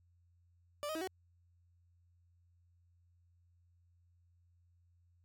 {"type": "tone with pitch steps", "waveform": "30% pulse", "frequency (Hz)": [587, 626, 321.9, 375.6], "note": ["D5", "D#5", "E4", "F#4"], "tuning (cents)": [-1, 10, -41, 26], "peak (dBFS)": -35, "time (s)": [0.83, 1.074], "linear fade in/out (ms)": 0, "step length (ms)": 61, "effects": ["added 87 Hz sine -67 dBFS peak until 5.24 s"]}